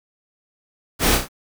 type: noise with echo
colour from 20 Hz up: pink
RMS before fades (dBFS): -18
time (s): 0.99-1.19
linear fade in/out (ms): 50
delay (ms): 32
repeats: 3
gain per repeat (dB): -5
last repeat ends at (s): 1.286
effects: none